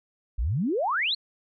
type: exponential sweep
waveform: sine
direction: up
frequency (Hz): 47.39 to 4435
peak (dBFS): -23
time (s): 0.38-1.15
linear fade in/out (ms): 10
effects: none